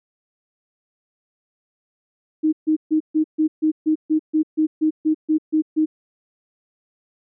sine tone bursts, 311.7 Hz, D#4, 3 cents sharp, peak -14 dBFS, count 15, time 2.43-5.86 s, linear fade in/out 20 ms, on 98 ms, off 140 ms, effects none

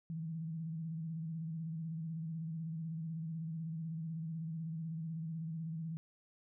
sine tone with vibrato, 161.9 Hz, E3, 31 cents flat, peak -38 dBFS, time 0.1-5.97 s, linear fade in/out 0 ms, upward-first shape square, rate 16 Hz, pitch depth 46 cents each way, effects none

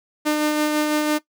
sawtooth tone with tremolo, 302 Hz, D4, 48 cents sharp, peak -13 dBFS, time 0.25-1.19 s, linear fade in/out 20 ms, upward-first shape sine, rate 6 Hz, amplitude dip 30%, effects noise-tail reverb RT60 0.1 s tail -18 dB re dry

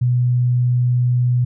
sine tone, 123.47 Hz, B2, in tune, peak -13 dBFS, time 0.01-1.45 s, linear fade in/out 10 ms, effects none

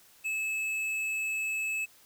sine tone with tanh clipping, 2600 Hz, E7, 24 cents flat, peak -31 dBFS, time 0.24-1.86 s, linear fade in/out 20 ms, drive 10 dB, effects white hiss -59 dBFS RMS until 2.05 s

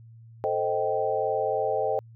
sine chord, A half-diminished seventh, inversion none, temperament equal with one note detuned, 440 / 523.3 / 622.3 / 779 Hz, A4 / C5 / Eb5 / G5, 0 / 0 / 0 / -11 cents, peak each -29 dBFS, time 0.44-1.99 s, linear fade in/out 0 ms, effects added 114 Hz sine -46 dBFS peak until 2.15 s

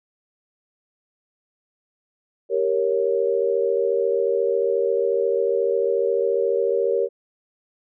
sine chord, G diminished, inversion none, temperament equal, 392 / 466.2 / 554.4 Hz, G4 / Bb4 / Db5, 0 / 0 / 0 cents, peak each -23 / -21 / -24 dBFS, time 2.49-7.09 s, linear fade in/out 50 ms, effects none

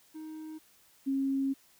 triangle / sine tone pair in turn, 313.2 / 271.3 Hz, D#4 / C#4, +11 / -37 cents, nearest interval major second, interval 248 cents, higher first, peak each -38 / -27 dBFS, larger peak second, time 0.14-0.59 / 1.06-1.54 s, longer second, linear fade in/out 20 ms, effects white hiss -63 dBFS RMS until 1.79 s

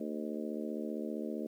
harmonic tone with a mistuned harmonic, 75.3 Hz, D2, 44 cents sharp, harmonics 3 / 4 / 5 / 6 / 7 / 8, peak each -39 / -41 / -43 / -45 / -46 / -47 dBFS, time 0-1.47 s, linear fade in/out 5 ms, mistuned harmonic 8, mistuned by +41 cents, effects 11-bit

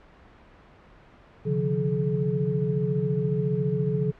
sine tone cluster, 134.6 / 149 / 176.2 / 427.2 Hz, C3 / D3 / F3 / G#4, +49 / +25 / +16 / +49 cents, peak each -28 dBFS, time 1.45-4.12 s, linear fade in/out 20 ms, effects pink hiss -52 dBFS RMS until 4.19 s + low-pass 2000 Hz 12 dB/octave

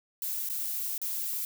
violet noise with dropouts, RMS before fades -33 dBFS, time 0.22-1.45 s, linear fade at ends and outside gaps 1 ms, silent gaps 0.489-0.498 / 0.979-1.016 s, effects none

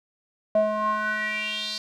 square tone with band-pass filter sweep, 213.2 Hz, G#3, 46 cents sharp, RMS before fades -26 dBFS, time 0.55-1.78 s, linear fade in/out 2 ms, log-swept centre 620 to 4600 Hz, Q 5.4, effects none

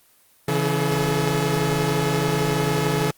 sawtooth tone cluster, 138.9 / 165.3 / 428 Hz, C#3 / E3 / A4, +4 / +5 / -48 cents, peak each -20 dBFS, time 0.48-3.11 s, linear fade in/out 5 ms, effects white hiss -57 dBFS RMS until 3.17 s + Opus 24 kbps

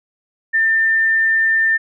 sine tone, 1795 Hz, A6, 34 cents sharp, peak -12 dBFS, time 0.53-1.78 s, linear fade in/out 20 ms, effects none

